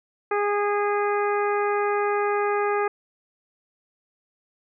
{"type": "harmonic tone", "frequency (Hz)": 410.8, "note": "G#4", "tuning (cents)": -19, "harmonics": [1, 2, 3, 4, 5, 6], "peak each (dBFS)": [-23, -27, -28, -33, -35, -39], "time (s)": [0.31, 2.88], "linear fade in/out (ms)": 5, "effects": []}